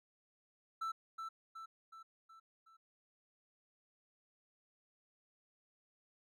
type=tone with echo; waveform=triangle; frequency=1327 Hz; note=E6; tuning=11 cents sharp; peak=-35 dBFS; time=0.81-0.92 s; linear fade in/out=10 ms; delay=370 ms; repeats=5; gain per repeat=-5 dB; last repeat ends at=2.77 s; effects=none